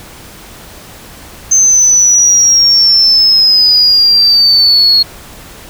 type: exponential sweep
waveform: sine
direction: down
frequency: 6272 to 4306 Hz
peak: -3 dBFS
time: 1.51-5.03 s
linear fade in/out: 10 ms
effects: tanh soft clip ceiling 0 dBFS + pink hiss -33 dBFS RMS until 5.69 s